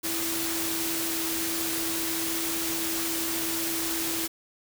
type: tone in noise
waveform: sine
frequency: 329.6 Hz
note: E4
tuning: in tune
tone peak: -33 dBFS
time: 0.03-4.28 s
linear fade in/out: 20 ms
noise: white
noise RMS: -30 dBFS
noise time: 0.03-4.28 s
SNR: -6 dB
effects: none